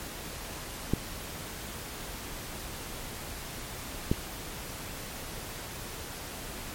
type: clicks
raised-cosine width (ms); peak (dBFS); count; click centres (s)
3; -11; 2; 0.936 / 4.115
effects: pink hiss -40 dBFS RMS until 6.74 s + MP3 64 kbps